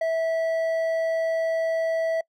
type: tone with hard clipping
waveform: sine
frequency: 653 Hz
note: E5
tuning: 17 cents flat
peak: -23 dBFS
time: 0.01-2.21 s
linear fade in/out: 5 ms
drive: 5 dB
effects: noise-tail reverb RT60 0.1 s tail -25 dB re dry